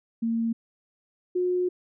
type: tone pair in turn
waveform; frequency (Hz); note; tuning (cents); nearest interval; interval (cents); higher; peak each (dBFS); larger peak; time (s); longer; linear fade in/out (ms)
sine; 228.8 / 361.1; A#3 / F#4; -32 / -42; minor sixth; 790; second; -23 / -22; second; 0.22-0.53 / 1.35-1.69; second; 10
effects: none